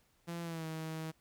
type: tone with pitch glide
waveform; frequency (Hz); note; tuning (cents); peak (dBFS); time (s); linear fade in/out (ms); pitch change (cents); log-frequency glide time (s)
sawtooth; 170 to 159.53; F3 to D#3; -46 to +44; -35; 0.27-1.12; 20; -110; 0.42-0.66
effects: pink hiss -72 dBFS RMS until 1.2 s